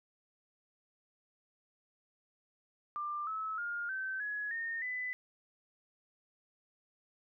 sine tone with pitch steps, 1190 / 1297.7 / 1415.2 / 1543.2 / 1682.9 / 1835.2 / 2001 Hz, D6 / E6 / F6 / G6 / G#6 / A#6 / B6, +22 / -28 / +23 / -28 / +22 / -28 / +22 cents, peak -35 dBFS, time 2.96-5.13 s, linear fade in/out 0 ms, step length 310 ms, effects none

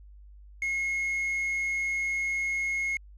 triangle tone with quantisation, 2164 Hz, C#7, 42 cents flat, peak -25 dBFS, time 0.62-2.97 s, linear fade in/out 2 ms, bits 8, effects added 50 Hz sine -47 dBFS peak until 3.17 s + low-pass 10000 Hz 12 dB/octave

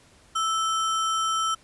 sine tone with sample-and-hold, 1318.5 Hz, E6, in tune, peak -22 dBFS, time 0.35-1.55 s, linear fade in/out 10 ms, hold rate 4410 Hz, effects pink hiss -56 dBFS RMS until 1.63 s + resampled to 24000 Hz

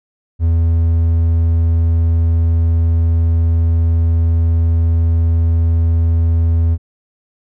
triangle tone, 82.8 Hz, E2, 8 cents sharp, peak -8 dBFS, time 0.39-6.78 s, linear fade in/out 50 ms, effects none

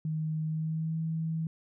sine tone with pitch glide, 156.7 to 161.38 Hz, D#3 to E3, +13 to -36 cents, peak -29 dBFS, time 0.05-1.47 s, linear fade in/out 2 ms, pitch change +51 cents, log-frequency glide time 0.45-0.98 s, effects none

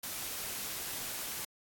white noise, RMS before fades -39 dBFS, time 0.03-1.45 s, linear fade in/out 5 ms, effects AAC 64 kbps

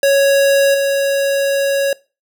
square tone with level steps, 554.4 Hz, C#5, in tune, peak -10 / -14 dBFS, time 0.03-1.93 s, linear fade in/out 2 ms, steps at 0.74 s, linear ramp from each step 5 ms, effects noise-tail reverb RT60 0.3 s tail -22 dB re dry

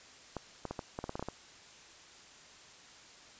clicks, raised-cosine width 1 ms, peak -23 dBFS, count 11, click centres 0.367 / 0.653 / 0.71 / 0.792 / 0.989 / 1.041 / 1.094 / 1.155 / 1.195 / 1.226 / 1.286 s, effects white hiss -55 dBFS RMS until 3.39 s + resampled to 16000 Hz

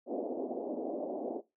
pink band-pass noise, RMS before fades -37 dBFS, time 0.06-1.42 s, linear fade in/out 50 ms, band 250 to 710 Hz, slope 48 dB/octave, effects noise-tail reverb RT60 0.2 s tail -17 dB re dry

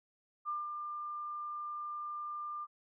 sine tone with ADSR envelope, 1196 Hz, D6, 31 cents sharp, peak -33 dBFS, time 0.45-2.67 s, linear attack 38 ms, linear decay 180 ms, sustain -5 dB, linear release 40 ms, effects none

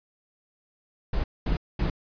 brown noise bursts, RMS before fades -25 dBFS, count 3, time 1.13-1.9 s, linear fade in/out 5 ms, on 110 ms, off 220 ms, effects resampled to 11025 Hz

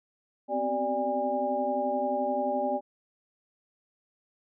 sine tone cluster, 252.1 / 263.6 / 382 / 588 / 812 Hz, B3 / C4 / G4 / D5 / G#5, +36 / +13 / -45 / +2 / -39 cents, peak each -36 / -36 / -37 / -29 / -30 dBFS, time 0.48-2.81 s, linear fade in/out 50 ms, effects none

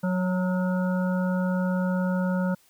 harmonic tone with a mistuned harmonic, 183.6 Hz, F#3, 13 cents flat, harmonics 1 / 3 / 5 / 7 / 8, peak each -23 / -31 / -37 / -42 / -37 dBFS, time 0.03-2.55 s, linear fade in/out 10 ms, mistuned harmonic 8, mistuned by -42 cents, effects white hiss -61 dBFS RMS until 2.69 s

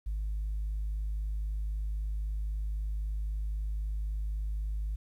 sine tone, 51.91 Hz, G#1, in tune, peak -29 dBFS, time 0.06-4.96 s, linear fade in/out 10 ms, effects tanh soft clip ceiling -28 dBFS + 11-bit

